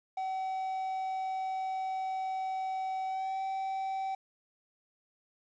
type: tone with pitch glide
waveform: triangle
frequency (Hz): 759 to 769.6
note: F#5 to G5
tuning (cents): +44 to -32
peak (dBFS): -30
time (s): 0.17-4.15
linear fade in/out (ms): 5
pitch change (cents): +24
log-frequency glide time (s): 3.06-3.43
effects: resampled to 16000 Hz + 10-bit